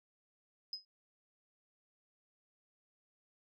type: tone with exponential decay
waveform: sine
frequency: 5050 Hz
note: D#8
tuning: 25 cents sharp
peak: -34 dBFS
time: 0.73-0.85 s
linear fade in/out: 2 ms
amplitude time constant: 26 ms
effects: tanh soft clip ceiling -31 dBFS